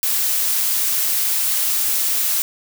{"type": "noise", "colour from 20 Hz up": "blue", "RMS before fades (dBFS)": -19, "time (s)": [0.03, 2.42], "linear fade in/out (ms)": 0, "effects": []}